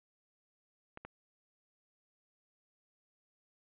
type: clicks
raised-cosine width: 0.5 ms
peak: -30 dBFS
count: 2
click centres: 0.974 / 1.05 s
effects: resampled to 8000 Hz